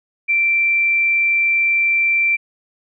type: tone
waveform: sine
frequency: 2349 Hz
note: D7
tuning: in tune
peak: -13 dBFS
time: 0.28-2.37 s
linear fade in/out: 20 ms
effects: none